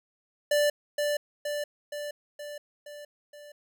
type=tone with echo; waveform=square; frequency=587.3 Hz; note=D5; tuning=in tune; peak=-22 dBFS; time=0.51-0.7 s; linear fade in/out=5 ms; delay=470 ms; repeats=6; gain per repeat=-4 dB; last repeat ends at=3.52 s; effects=none